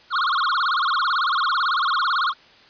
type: tone with vibrato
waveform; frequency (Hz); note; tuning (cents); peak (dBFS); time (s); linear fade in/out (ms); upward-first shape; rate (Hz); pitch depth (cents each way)
square; 1244.5; D#6; 0; -19; 0.1-2.34; 50; sine; 18; 280
effects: white hiss -50 dBFS RMS until 2.69 s + resampled to 11025 Hz